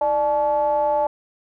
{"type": "ring-modulated tone", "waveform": "triangle", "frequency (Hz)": 134.8, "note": "C#3", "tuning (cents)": -48, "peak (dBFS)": -12, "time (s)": [0.01, 1.07], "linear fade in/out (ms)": 5, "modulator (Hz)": 729, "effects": []}